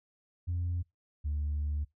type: tone pair in turn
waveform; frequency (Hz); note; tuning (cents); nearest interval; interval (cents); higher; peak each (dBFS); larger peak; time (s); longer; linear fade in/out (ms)
sine; 87.31 / 73.86; F2 / D2; 0 / +10; minor third; 290; first; -28 / -28; neither; 0.47-0.83 / 1.24-1.85; second; 20
effects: noise-tail reverb RT60 0.2 s tail -25 dB re dry + tanh soft clip ceiling -27 dBFS